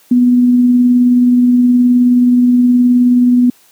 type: tone with tremolo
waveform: sine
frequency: 246.1 Hz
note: B3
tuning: 6 cents flat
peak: -4 dBFS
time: 0.11-3.5 s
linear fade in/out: 5 ms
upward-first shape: triangle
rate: 19 Hz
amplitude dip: 25%
effects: white hiss -48 dBFS RMS until 3.71 s + high-pass 150 Hz 12 dB/octave

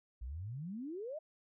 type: exponential sweep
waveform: sine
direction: up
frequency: 54.9 to 654 Hz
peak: -40 dBFS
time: 0.21-1.19 s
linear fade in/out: 10 ms
effects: none

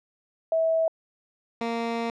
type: tone pair in turn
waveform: sine / 15% pulse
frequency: 650 / 231.7 Hz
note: E5 / A#3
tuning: -24 / -10 cents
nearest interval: octave + tritone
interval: 1786 cents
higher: first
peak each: -20 dBFS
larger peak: neither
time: 0.52-0.88 / 1.61-2.1 s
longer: second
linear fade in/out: 2 ms
effects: low-pass 4000 Hz 12 dB/octave

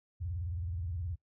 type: tone with vibrato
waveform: sine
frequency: 85.5 Hz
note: F2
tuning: 36 cents flat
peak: -34 dBFS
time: 0.2-1.16 s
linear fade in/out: 20 ms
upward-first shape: square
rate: 19 Hz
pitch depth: 190 cents each way
effects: noise-tail reverb RT60 0.1 s tail -20 dB re dry

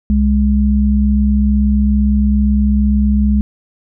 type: tone pair together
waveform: sine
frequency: 65.42 / 207.7 Hz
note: C2 / G#3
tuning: 0 / 0 cents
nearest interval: octave + minor sixth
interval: 2000 cents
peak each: -12 dBFS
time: 0.1-3.41 s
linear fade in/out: 0 ms
effects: none

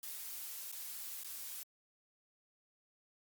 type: noise with dropouts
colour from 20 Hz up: blue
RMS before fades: -45 dBFS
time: 0.03-1.63 s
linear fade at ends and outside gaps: 1 ms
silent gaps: 0.717-0.725 / 1.234-1.245 s
effects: Opus 48 kbps

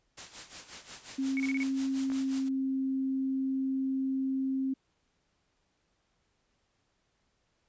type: noise with tremolo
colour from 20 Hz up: white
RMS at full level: -42 dBFS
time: 0.17-2.49 s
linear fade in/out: 10 ms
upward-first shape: sine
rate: 5.6 Hz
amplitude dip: 75%
type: tone with pitch glide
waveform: sine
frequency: 268.1 to 266.1 Hz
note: C4 to C4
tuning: +42 to +29 cents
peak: -28 dBFS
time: 1.18-4.74 s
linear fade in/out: 10 ms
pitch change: -13 cents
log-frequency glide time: 1.83-2.81 s
type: tone bursts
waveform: sine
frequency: 2230 Hz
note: C#7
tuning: 10 cents sharp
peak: -33 dBFS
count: 5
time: 1.37-1.631 s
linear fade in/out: 0 ms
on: 29 ms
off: 29 ms
type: clicks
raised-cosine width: 0.5 ms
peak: -30 dBFS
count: 2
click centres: 2.101 / 2.119 s
effects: pink hiss -75 dBFS RMS until 7.68 s + resampled to 16000 Hz

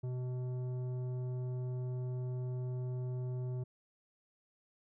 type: tone with tanh clipping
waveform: sine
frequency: 126 Hz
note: B2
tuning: 35 cents sharp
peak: -37 dBFS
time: 0.03-3.64 s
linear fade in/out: 10 ms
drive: 11 dB
effects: none

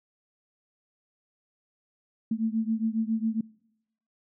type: beating tone pair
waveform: sine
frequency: 220 / 227.3 Hz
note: A3 / A#3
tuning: 0 / -43 cents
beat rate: 7.3 Hz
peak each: -28 dBFS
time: 2.31-3.41 s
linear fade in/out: 5 ms
effects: noise-tail reverb RT60 0.8 s tail -24 dB re dry

